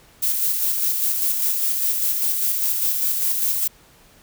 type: noise with tremolo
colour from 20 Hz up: violet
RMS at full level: -20 dBFS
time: 0.22-3.68 s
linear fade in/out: 10 ms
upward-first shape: square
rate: 5 Hz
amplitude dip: 30%
effects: pink hiss -52 dBFS RMS until 4.22 s